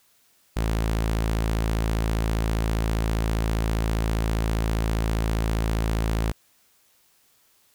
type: tone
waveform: sawtooth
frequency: 55 Hz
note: A1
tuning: in tune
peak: -18 dBFS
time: 0.56-6.32 s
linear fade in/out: 10 ms
effects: white hiss -62 dBFS RMS until 7.74 s